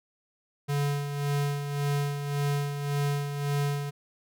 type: tone with tremolo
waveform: square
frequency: 143.3 Hz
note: D3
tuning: 42 cents flat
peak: -25 dBFS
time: 0.68-3.91 s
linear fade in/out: 20 ms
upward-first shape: sine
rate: 1.8 Hz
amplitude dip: 55%
effects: none

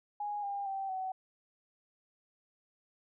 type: tone with pitch steps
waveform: sine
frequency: 827 / 802.1 / 777.9 / 754.4 Hz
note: G#5 / G5 / G5 / F#5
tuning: -8 / +40 / -14 / +33 cents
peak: -34 dBFS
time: 0.2-1.12 s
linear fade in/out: 5 ms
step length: 230 ms
effects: none

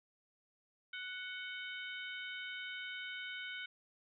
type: harmonic tone with a mistuned harmonic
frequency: 740 Hz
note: F#5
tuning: in tune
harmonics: 2 / 3 / 4 / 5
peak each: -45 / -47 / -48 / -52 dBFS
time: 0.93-3.66 s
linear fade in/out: 5 ms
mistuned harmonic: 4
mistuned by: +51 cents
effects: none

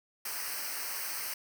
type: noise with comb filter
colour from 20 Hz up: white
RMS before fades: -37 dBFS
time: 0.25-1.34 s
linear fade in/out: 5 ms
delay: 0.28 ms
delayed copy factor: -0.85
effects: none

